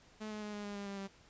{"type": "tone with pitch steps", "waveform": "sawtooth", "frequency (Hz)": [215.1, 212.3, 209.5, 206.7, 204, 201.3, 198.62, 196], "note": ["A3", "G#3", "G#3", "G#3", "G#3", "G3", "G3", "G3"], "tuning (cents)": [-39, 38, 15, -8, -31, 46, 23, 0], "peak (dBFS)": -37, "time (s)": [0.2, 1.08], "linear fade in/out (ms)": 20, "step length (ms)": 110, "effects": ["pink hiss -63 dBFS RMS until 1.29 s", "resampled to 16000 Hz"]}